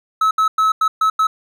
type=tone bursts at uneven times; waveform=triangle; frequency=1294 Hz; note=E6; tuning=32 cents flat; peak=-10 dBFS; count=6; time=0.21-0.31 / 0.38-0.48 / 0.58-0.72 / 0.81-0.88 / 1.01-1.1 / 1.19-1.27 s; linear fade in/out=5 ms; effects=none